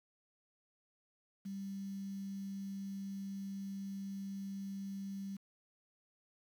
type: tone with quantisation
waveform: sine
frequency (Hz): 196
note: G3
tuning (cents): 0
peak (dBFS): -40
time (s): 1.45-5.37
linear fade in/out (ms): 10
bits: 10
effects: none